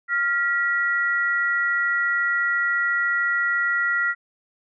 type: tone pair together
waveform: sine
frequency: 1396.9 / 1931.1 Hz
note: F6 / B6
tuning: 0 / -39 cents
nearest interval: tritone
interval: 561 cents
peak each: -22 dBFS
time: 0.08-4.15 s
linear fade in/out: 50 ms
effects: none